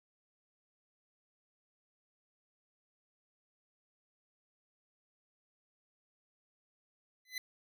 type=tone with exponential growth; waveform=25% pulse; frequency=2018 Hz; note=B6; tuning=37 cents sharp; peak=-30 dBFS; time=7.25-7.38 s; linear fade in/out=2 ms; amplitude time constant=28 ms; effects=none